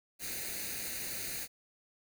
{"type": "noise with comb filter", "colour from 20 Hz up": "white", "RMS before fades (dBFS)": -39, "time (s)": [0.19, 1.48], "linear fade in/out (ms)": 50, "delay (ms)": 0.46, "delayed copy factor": 0.7, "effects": []}